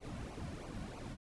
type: noise with flanger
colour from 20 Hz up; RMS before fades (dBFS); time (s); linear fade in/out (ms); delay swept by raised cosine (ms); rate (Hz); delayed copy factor
brown; -45; 0-1.17; 50; 0.56 to 2.46; 3.1; -0.75
effects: resampled to 24000 Hz